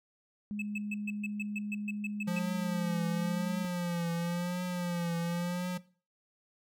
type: tone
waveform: sine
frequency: 207.7 Hz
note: G#3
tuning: in tune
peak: -34 dBFS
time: 0.51-3.65 s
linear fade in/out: 0 ms
type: tone bursts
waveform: triangle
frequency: 2602 Hz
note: E7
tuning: 23 cents flat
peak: -33 dBFS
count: 12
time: 0.59-2.392 s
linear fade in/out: 5 ms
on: 31 ms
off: 130 ms
type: tone with vibrato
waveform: square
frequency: 174.61 Hz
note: F3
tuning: in tune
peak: -32 dBFS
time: 2.27-5.78 s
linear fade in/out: 10 ms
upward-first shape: triangle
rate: 0.95 Hz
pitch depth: 63 cents each way
effects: noise-tail reverb RT60 0.4 s tail -19 dB re dry